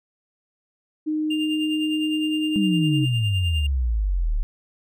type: tone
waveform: sine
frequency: 308.1 Hz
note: D#4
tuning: 17 cents flat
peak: -21 dBFS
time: 1.06-3.06 s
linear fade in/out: 20 ms
type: tone with tremolo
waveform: triangle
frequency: 2800 Hz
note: F7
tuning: 4 cents sharp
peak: -24 dBFS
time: 1.3-3.67 s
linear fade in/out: 10 ms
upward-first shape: sine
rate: 9.8 Hz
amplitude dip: 60%
type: exponential sweep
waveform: sine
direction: down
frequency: 207.7 to 34.59 Hz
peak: -19 dBFS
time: 2.56-4.43 s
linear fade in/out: 0 ms
effects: none

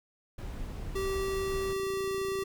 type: noise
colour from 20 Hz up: brown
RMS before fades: -38 dBFS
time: 0.38-1.73 s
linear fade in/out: 5 ms
type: tone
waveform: square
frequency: 387.3 Hz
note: G4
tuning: 21 cents flat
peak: -31 dBFS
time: 0.95-2.44 s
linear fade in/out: 10 ms
type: click train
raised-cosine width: 3 ms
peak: -33 dBFS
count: 23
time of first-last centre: 1.66-2.424 s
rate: 28.8 Hz
effects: none

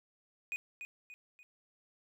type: tone with echo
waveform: triangle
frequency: 2479 Hz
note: D#7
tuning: 7 cents flat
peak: -33 dBFS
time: 0.52-0.56 s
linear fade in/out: 0 ms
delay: 290 ms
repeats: 3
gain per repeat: -7 dB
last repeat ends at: 1.43 s
effects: none

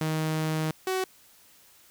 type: tone pair in turn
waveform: sawtooth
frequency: 157.1 / 375.3 Hz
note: D#3 / F#4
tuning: +17 / +25 cents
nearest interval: octave + minor third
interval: 1508 cents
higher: second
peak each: -22 dBFS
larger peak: neither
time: 0.01-0.71 / 0.87-1.04 s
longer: first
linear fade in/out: 2 ms
effects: white hiss -57 dBFS RMS until 1.9 s

